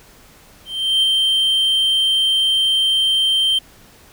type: tone with ADSR envelope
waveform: triangle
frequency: 3136 Hz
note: G7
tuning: in tune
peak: -10 dBFS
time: 0.65-3.59 s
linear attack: 380 ms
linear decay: 8 ms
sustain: -2 dB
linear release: 9 ms
effects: pink hiss -47 dBFS RMS until 4.12 s